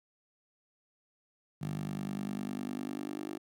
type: tone with high-pass filter sweep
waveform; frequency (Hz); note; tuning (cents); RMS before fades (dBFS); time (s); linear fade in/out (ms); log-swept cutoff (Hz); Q
10% pulse; 50; G1; +35; -38; 1.61-3.38; 10; 150 to 330; 3.7
effects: none